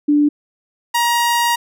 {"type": "tone pair in turn", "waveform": ["sine", "sawtooth"], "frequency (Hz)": [293.7, 946.3], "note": ["D4", "A#5"], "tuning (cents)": [0, 26], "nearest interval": "octave + minor sixth", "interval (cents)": 2026, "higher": "second", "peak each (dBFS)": -10, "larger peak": "neither", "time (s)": [[0.08, 0.29], [0.94, 1.56]], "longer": "second", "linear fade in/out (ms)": 10, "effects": []}